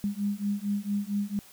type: beating tone pair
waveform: sine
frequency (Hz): 201.1 / 205.5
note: G3 / G#3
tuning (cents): +44 / -18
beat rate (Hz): 4.4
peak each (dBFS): -30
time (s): 0.04-1.39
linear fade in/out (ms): 0
effects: white hiss -53 dBFS RMS until 1.52 s